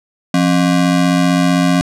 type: ring-modulated tone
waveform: square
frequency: 221.1 Hz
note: A3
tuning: 9 cents sharp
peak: -8 dBFS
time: 0.34-1.81 s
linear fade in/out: 0 ms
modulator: 47.8 Hz
effects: low-pass 9000 Hz 12 dB/octave